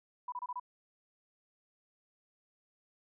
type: tone bursts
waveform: sine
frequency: 987.8 Hz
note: B5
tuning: in tune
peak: -36 dBFS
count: 5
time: 0.28-0.598 s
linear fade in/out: 5 ms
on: 42 ms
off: 27 ms
effects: none